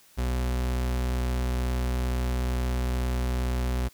40% pulse tone with vibrato, 62.2 Hz, B1, 13 cents sharp, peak -24 dBFS, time 0.17-3.89 s, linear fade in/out 20 ms, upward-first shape triangle, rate 17 Hz, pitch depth 14 cents each way, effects white hiss -57 dBFS RMS until 3.93 s

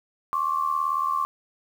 sine tone pair together, 1072 / 1150.1 Hz, C6 / D6, +42 / -37 cents, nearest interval minor second, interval 121 cents, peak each -25 dBFS, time 0.33-1.25 s, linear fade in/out 0 ms, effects 8-bit

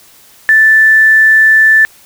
sine tone with quantisation, 1760 Hz, A6, in tune, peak -3 dBFS, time 0.49-1.85 s, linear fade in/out 0 ms, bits 5, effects white hiss -42 dBFS RMS until 2.05 s

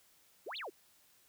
sine exponential two-way sweep, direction up then down, 311.1 to 4512 to 311.1 Hz, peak -40 dBFS, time 0.46-0.7 s, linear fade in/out 10 ms, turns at 0.57 s, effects white hiss -67 dBFS RMS until 1.28 s

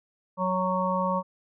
harmonic tone, 185 Hz, F#3, in tune, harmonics 1 / 3 / 5 / 6, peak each -29 / -29 / -29 / -29 dBFS, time 0.37-1.23 s, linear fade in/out 50 ms, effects none

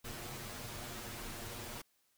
pink noise with comb filter, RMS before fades -45 dBFS, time 0.04-1.82 s, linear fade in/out 10 ms, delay 8.5 ms, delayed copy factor +0.85, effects white hiss -75 dBFS RMS until 2.17 s

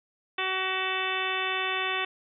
harmonic tone with a mistuned harmonic, 376.7 Hz, F#4, 31 cents sharp, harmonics 1 / 2 / 3 / 4 / 5 / 6 / 7 / 8 / 9, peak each -36 / -36 / -34 / -37 / -34 / -37 / -33 / -37 / -36 dBFS, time 0.38-2.05 s, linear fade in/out 5 ms, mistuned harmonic 9, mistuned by +62 cents, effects none

